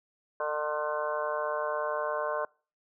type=harmonic tone with a mistuned harmonic; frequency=150.7 Hz; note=D3; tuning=45 cents sharp; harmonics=3 / 4 / 5 / 6 / 7 / 8 / 9 / 10; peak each=-37 / -32 / -43 / -41 / -34 / -44 / -44 / -39 dBFS; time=0.4-2.45 s; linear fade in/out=2 ms; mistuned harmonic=9; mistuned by=+17 cents; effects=noise-tail reverb RT60 0.4 s tail -26 dB re dry